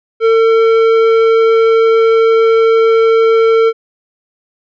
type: tone with tanh clipping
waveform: triangle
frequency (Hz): 451.1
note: A4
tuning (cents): +43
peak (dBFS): -8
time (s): 0.2-3.73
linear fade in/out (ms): 50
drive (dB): 16
effects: none